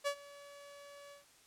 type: tone with ADSR envelope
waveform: sawtooth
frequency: 570 Hz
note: C#5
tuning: 48 cents sharp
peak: -27 dBFS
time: 0.04-1.25 s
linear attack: 30 ms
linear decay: 77 ms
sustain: -21 dB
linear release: 130 ms
effects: white hiss -64 dBFS RMS until 1.46 s + low-pass 10000 Hz 12 dB/octave